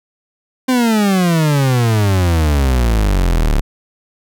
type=exponential sweep; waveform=40% pulse; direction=down; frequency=261.6 to 34.65 Hz; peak=-10 dBFS; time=0.68-3.61 s; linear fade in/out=10 ms; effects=none